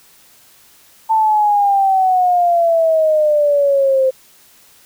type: exponential sweep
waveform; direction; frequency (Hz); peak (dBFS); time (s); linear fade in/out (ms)
sine; down; 892 to 520; -10; 1.09-4.11; 20
effects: white hiss -48 dBFS RMS until 4.85 s